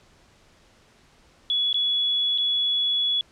sine tone with dropouts, 3389 Hz, G#7, 34 cents sharp, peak -20 dBFS, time 1.5-3.21 s, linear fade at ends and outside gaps 1 ms, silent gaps 1.729-1.743 / 2.378-2.383 s, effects pink hiss -57 dBFS RMS until 3.31 s + low-pass 7000 Hz 12 dB/octave

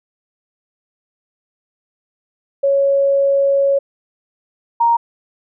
sine tone pair in turn, 554.4 / 934.1 Hz, C#5 / A#5, 0 / +3 cents, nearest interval major sixth, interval 903 cents, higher second, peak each -11 / -10 dBFS, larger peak second, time 2.63-3.79 / 4.8-4.97 s, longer first, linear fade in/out 10 ms, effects none

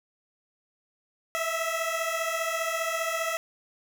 15% pulse beating tone pair, 648 / 663 Hz, E5 / E5, -30 / +10 cents, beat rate 15 Hz, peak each -24 dBFS, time 1.35-3.37 s, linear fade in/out 0 ms, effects none

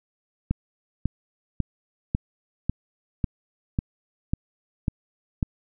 click train, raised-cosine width 5 ms, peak -10 dBFS, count 10, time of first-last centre 0.51-5.428 s, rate 1.83 Hz, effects none

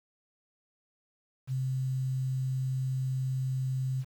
sine tone with quantisation, 130.81 Hz, C3, in tune, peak -28 dBFS, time 1.47-4.05 s, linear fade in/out 50 ms, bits 9, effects none

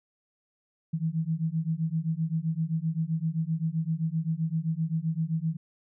sine beating tone pair, 157.8 / 165.5 Hz, D#3 / E3, +25 / +7 cents, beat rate 7.7 Hz, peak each -29 dBFS, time 0.93-5.57 s, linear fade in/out 10 ms, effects none

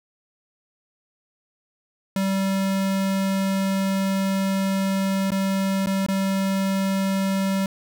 square tone with dropouts, 193.6 Hz, G3, 21 cents flat, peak -21 dBFS, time 2.16-7.66 s, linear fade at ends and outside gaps 2 ms, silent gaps 5.306-5.318 / 5.861-5.87 / 6.064-6.085 s, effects none

